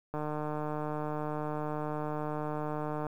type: click train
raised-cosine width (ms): 1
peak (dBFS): -22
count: 443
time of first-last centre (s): 0.14-3.067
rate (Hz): 151
effects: 10-bit